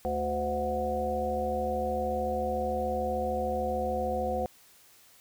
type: harmonic tone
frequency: 73.42 Hz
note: D2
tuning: in tune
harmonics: 1 / 3 / 5 / 7 / 9 / 10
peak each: -37 / -37 / -39 / -31 / -43 / -32 dBFS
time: 0.05-4.46 s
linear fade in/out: 0 ms
effects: white hiss -58 dBFS RMS until 5.2 s